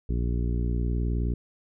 harmonic tone, 59.4 Hz, A#1, 33 cents sharp, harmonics 1 / 2 / 3 / 4 / 5 / 6 / 7, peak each -25 / -31 / -35 / -37 / -39 / -41 / -42 dBFS, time 0.09-1.34 s, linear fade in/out 5 ms, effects none

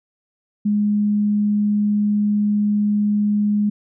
sine tone, 207.7 Hz, G#3, in tune, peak -15 dBFS, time 0.65-3.7 s, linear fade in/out 10 ms, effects none

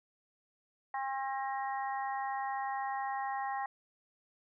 harmonic tone, 268.4 Hz, C4, 44 cents sharp, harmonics 3 / 4 / 5 / 6 / 7, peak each -35 / -40 / -51 / -52 / -43 dBFS, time 0.94-3.66 s, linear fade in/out 2 ms, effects none

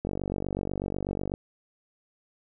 click train, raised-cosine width 2 ms, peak -17 dBFS, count 63, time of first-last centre 0.05-1.339 s, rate 48.1 Hz, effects none

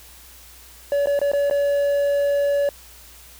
triangle tone with dropouts, 569 Hz, C#5, 45 cents sharp, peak -15 dBFS, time 0.92-2.69 s, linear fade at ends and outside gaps 1 ms, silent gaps 1.059-1.071 / 1.191-1.215 / 1.317-1.334 / 1.499-1.51 s, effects added 60 Hz sine -49 dBFS peak until 3.39 s + white hiss -46 dBFS RMS until 3.39 s

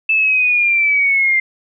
sine linear sweep, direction down, 2637 to 2093 Hz, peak -11 dBFS, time 0.09-1.4 s, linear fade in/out 5 ms, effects none

